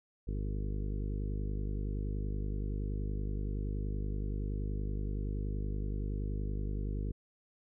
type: harmonic tone with a mistuned harmonic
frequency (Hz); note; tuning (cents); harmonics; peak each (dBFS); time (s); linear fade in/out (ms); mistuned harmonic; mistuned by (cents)
50.6; G#1; -44; 1 / 2 / 3 / 4 / 5 / 6 / 7 / 8 / 9; -34 / -40 / -44 / -46 / -48 / -50 / -51 / -52 / -53; 0.27-7.12; 10; 9; +24
effects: none